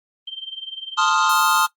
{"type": "tone with tremolo", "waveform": "sine", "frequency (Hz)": 3136, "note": "G7", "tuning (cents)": 0, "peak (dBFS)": -26, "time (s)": [0.27, 1.28], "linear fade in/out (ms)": 5, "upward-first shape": "sine", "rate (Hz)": 20, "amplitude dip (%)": 85}
{"type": "chord", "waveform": "square", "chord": "F dominant seventh", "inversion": "first", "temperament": "equal", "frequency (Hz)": [880, 1046.5, 1244.5, 1396.9], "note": ["A5", "C6", "Eb6", "F6"], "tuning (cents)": [0, 0, 0, 0], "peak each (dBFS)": [-23, -23, -20, -22], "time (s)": [0.97, 1.67], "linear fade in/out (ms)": 20}
{"effects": ["noise-tail reverb RT60 0.1 s tail -18 dB re dry", "Opus 24 kbps"]}